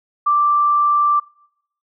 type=tone; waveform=sine; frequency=1174.7 Hz; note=D6; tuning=in tune; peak=-12 dBFS; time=0.26-1.2 s; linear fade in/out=10 ms; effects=noise-tail reverb RT60 0.8 s tail -25 dB re dry